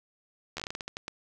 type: slowing click train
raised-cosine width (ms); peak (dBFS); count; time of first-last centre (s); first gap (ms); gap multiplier
0.2; -18; 12; 0.57-1.081; 12; 1.25
effects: none